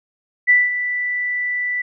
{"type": "tone with ADSR envelope", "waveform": "sine", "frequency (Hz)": 1975.5, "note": "B6", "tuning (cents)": 0, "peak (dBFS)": -8, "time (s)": [0.47, 1.82], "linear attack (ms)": 28, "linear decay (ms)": 200, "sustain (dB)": -11, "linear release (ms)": 8, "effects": []}